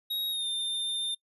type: tone with pitch glide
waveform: square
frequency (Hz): 3786 to 3607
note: A#7 to A7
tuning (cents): +26 to +42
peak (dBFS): -30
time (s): 0.1-1.15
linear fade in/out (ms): 10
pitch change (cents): -84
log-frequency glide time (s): 0.3-0.46
effects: noise-tail reverb RT60 0.1 s tail -24 dB re dry + resampled to 32000 Hz